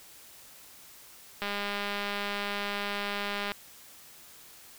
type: click train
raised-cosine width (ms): 0.3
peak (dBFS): -17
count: 427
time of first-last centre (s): 1.42-3.519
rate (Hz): 203
effects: white hiss -52 dBFS RMS until 4.78 s